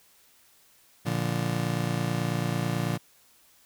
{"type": "chord", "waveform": "35% pulse", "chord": "Bb major", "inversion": "none", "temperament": "just", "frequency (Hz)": [116.54, 145.68, 174.81], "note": ["Bb2", "D3", "F3"], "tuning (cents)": [0, -14, 2], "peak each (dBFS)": -29, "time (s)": [1.05, 2.98], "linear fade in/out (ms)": 20, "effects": ["white hiss -60 dBFS RMS until 3.65 s"]}